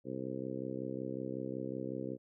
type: harmonic tone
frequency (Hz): 65.41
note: C2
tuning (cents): 0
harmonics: 2 / 3 / 4 / 5 / 6 / 7 / 8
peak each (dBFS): -46 / -45 / -43 / -43 / -46 / -45 / -46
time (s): 0.04-2.18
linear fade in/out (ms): 50
effects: none